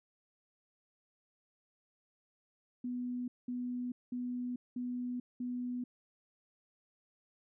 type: tone bursts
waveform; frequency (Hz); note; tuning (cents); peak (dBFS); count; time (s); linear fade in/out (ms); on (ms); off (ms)
sine; 246.9; B3; 0; -35; 5; 2.84-5.84; 5; 440; 200
effects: none